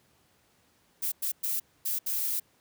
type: noise bursts at uneven times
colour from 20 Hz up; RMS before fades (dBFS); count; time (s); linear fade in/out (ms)
violet; -30; 5; 1.02-1.12 / 1.22-1.32 / 1.43-1.6 / 1.85-1.99 / 2.06-2.4; 10
effects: pink hiss -66 dBFS RMS until 2.6 s + high-pass 80 Hz 12 dB/octave